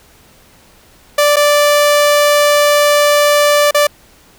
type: tone with dropouts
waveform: sawtooth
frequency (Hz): 586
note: D5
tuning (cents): -4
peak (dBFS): -4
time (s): 1.18-3.87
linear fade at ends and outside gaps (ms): 5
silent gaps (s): 1.36-1.366 / 3.71-3.745
effects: pink hiss -46 dBFS RMS until 4.38 s